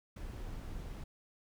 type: noise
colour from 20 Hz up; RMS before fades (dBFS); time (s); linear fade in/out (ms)
brown; -43; 0.16-1.04; 5
effects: none